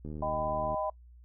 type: click train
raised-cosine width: 3 ms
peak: -28 dBFS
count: 54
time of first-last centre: 0.05-0.744 s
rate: 76.4 Hz
type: chord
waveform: sine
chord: Eb augmented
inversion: none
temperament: equal with one note detuned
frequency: 622.3 / 784 / 1002.1 Hz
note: Eb5 / G5 / B5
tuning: 0 / 0 / +25 cents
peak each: -32 / -36 / -35 dBFS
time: 0.22-0.9 s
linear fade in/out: 5 ms
effects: noise-tail reverb RT60 0.1 s tail -24 dB re dry + added 60 Hz sine -51 dBFS peak until 1.24 s